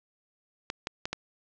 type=clicks; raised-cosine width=0.2 ms; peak=-14 dBFS; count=4; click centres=0.701 / 0.871 / 1.055 / 1.13 s; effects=low-pass 7000 Hz 12 dB/octave